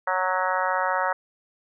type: harmonic tone with a mistuned harmonic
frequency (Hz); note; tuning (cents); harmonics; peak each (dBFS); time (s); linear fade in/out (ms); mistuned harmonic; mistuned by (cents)
185; F#3; 0; 3 / 4 / 5 / 6 / 7 / 8 / 9 / 10; -29 / -30 / -27 / -31 / -29 / -31 / -33 / -34; 0.07-1.13; 5; 10; +47
effects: none